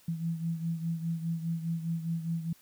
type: beating tone pair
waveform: sine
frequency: 164.81 / 169.71 Hz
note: E3 / F3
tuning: 0 / -49 cents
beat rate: 4.9 Hz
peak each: -31 / -37 dBFS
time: 0.08-2.53 s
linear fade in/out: 5 ms
effects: white hiss -61 dBFS RMS until 2.61 s